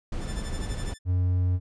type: noise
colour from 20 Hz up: brown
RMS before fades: -31 dBFS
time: 0.12-0.94 s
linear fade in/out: 5 ms
type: tone with tremolo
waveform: 5% pulse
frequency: 1760 Hz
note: A6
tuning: in tune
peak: -26 dBFS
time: 0.2-0.99 s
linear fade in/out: 50 ms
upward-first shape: triangle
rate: 12 Hz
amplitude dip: 95%
type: tone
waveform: triangle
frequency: 90.5 Hz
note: F#2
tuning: 38 cents flat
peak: -19 dBFS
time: 1.05-1.6 s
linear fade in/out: 50 ms
effects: resampled to 22050 Hz